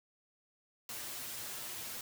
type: noise with comb filter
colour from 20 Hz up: white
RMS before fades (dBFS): -43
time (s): 0.89-2.01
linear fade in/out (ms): 2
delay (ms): 8.4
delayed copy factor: +0.6
effects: none